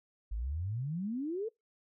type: exponential sweep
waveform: sine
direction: up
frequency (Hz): 49 to 466.2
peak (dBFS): -33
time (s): 0.31-1.49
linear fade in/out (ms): 10
effects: noise-tail reverb RT60 0.2 s tail -25 dB re dry